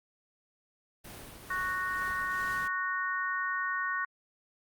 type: noise with tremolo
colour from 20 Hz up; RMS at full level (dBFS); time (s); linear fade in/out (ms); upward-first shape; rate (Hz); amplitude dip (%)
pink; -45; 1.04-2.68; 10; triangle; 2.2; 40
type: harmonic tone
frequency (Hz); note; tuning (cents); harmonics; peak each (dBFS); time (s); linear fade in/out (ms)
370; F#4; 0; 3 / 4 / 5; -34 / -34 / -34; 1.5-4.05; 5
effects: Opus 32 kbps